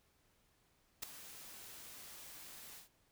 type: noise with ADSR envelope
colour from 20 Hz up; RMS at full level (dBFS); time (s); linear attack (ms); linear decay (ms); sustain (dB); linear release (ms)
white; -38; 1.02-2.89; 12; 6; -15; 130
effects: pink hiss -74 dBFS RMS until 3.11 s